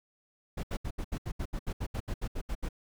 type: noise bursts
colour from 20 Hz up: brown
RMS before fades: -33 dBFS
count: 16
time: 0.57-2.689 s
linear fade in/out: 10 ms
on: 64 ms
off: 73 ms
effects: none